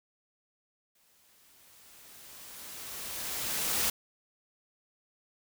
white noise with exponential growth, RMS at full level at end -28 dBFS, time 0.95-3.9 s, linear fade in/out 5 ms, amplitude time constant 640 ms, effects none

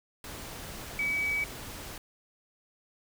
sine tone in noise, 2280 Hz, C#7, 48 cents sharp, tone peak -27 dBFS, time 0.99-1.44 s, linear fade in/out 2 ms, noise pink, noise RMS -42 dBFS, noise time 0.24-1.98 s, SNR +12 dB, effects none

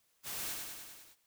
white noise with echo, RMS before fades -41 dBFS, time 0.23-0.56 s, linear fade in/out 50 ms, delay 100 ms, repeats 6, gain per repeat -3 dB, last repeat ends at 1.16 s, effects white hiss -74 dBFS RMS until 1.26 s

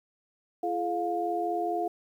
sine tone cluster, 341.1 / 425.6 / 707 Hz, F4 / G#4 / F5, -41 / +42 / +21 cents, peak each -32 / -34 / -29 dBFS, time 0.63-1.88 s, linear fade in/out 5 ms, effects 10-bit

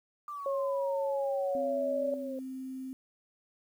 sine exponential sweep, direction down, 1190 to 523.3 Hz, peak -37 dBFS, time 0.28-2.39 s, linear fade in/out 2 ms
sine tone with pitch glide, 552 to 563.3 Hz, C#5 to C#5, -7 to +28 cents, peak -29 dBFS, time 0.46-2.14 s, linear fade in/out 2 ms, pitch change +35 cents, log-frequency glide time 1.32-1.81 s
sine tone with vibrato, 261.6 Hz, C4, in tune, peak -37 dBFS, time 1.55-2.93 s, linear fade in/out 0 ms, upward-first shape sine, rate 20 Hz, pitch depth 10 cents each way
effects 10-bit

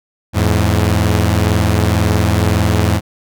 sawtooth tone pair together, 84.59 / 106.5 Hz, E2 / G#2, +45 / +44 cents, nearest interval major third, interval 399 cents, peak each -10 dBFS, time 0.33-3.01 s, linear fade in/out 50 ms, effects none

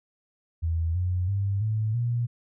sine tone with pitch steps, 82.41 / 90.39 / 99.14 / 108.74 / 119.27 Hz, E2 / F#2 / G2 / A2 / A#2, 0 / -40 / +20 / -20 / +40 cents, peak -23 dBFS, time 0.62-2.27 s, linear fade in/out 20 ms, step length 330 ms, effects none

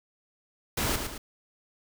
pink noise with echo, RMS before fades -28 dBFS, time 0.77-0.96 s, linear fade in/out 5 ms, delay 110 ms, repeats 2, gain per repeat -6 dB, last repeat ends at 1.18 s, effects none

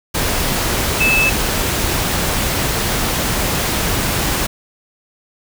sine tone in noise, 2615 Hz, E7, 15 cents flat, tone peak -12 dBFS, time 1-1.3 s, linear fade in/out 10 ms, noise pink, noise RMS -18 dBFS, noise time 0.14-4.47 s, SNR +3 dB, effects none

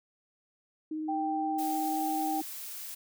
sine tone with vibrato, 311.1 Hz, D#4, in tune, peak -32 dBFS, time 0.91-2.42 s, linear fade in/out 5 ms, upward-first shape sine, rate 19 Hz, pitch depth 13 cents each way
sine tone, 784 Hz, G5, in tune, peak -30 dBFS, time 1.08-2.41 s, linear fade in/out 10 ms
blue noise, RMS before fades -41 dBFS, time 1.58-2.95 s, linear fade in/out 10 ms
effects none

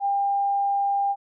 sine tone, 799 Hz, G5, 33 cents sharp, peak -20 dBFS, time 0-1.16 s, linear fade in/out 50 ms, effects none

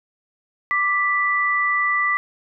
sine tone pair together, 1174.7 / 1975.6 Hz, D6 / B6, 0 / 0 cents, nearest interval major sixth, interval 900 cents, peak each -21 / -19 dBFS, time 0.71-2.17 s, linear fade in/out 0 ms, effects none

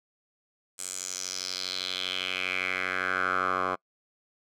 10% pulse tone with band-pass filter sweep, 92.5 Hz, F#2, in tune, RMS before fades -31 dBFS, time 0.78-3.76 s, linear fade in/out 20 ms, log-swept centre 8300 to 1000 Hz, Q 3.9, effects noise-tail reverb RT60 0.1 s tail -26 dB re dry

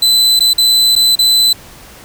40% pulse tone with dropouts, 4021 Hz, B7, 30 cents sharp, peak -6 dBFS, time 0.02-1.53 s, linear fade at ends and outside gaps 5 ms, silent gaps 0.394-0.405 / 0.534-0.58 / 0.954-0.961 / 1.155-1.189 s, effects pink hiss -37 dBFS RMS until 2.04 s

